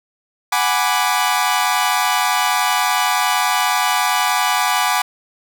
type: chord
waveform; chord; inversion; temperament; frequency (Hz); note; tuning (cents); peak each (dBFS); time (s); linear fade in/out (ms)
sawtooth; G# half-diminished seventh; third; equal; 740 / 830.6 / 987.8 / 1174.7; F#5 / G#5 / B5 / D6; 0 / 0 / 0 / 0; -17; 0.52-5.02; 5
effects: none